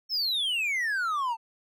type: exponential sweep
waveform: triangle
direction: down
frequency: 5430 to 880 Hz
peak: -24 dBFS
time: 0.09-1.37 s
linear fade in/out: 50 ms
effects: none